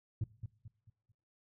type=tone with echo; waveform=sine; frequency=108.3 Hz; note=A2; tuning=27 cents flat; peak=-28 dBFS; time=0.21-0.24 s; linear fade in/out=5 ms; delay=220 ms; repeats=4; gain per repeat=-9 dB; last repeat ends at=1.12 s; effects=noise-tail reverb RT60 0.6 s tail -21 dB re dry + tanh soft clip ceiling -30 dBFS